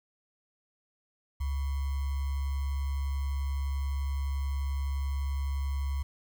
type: tone with sample-and-hold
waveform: sine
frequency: 69.2 Hz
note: C#2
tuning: 2 cents flat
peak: -28 dBFS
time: 1.4-6.03 s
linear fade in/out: 10 ms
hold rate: 1050 Hz
effects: none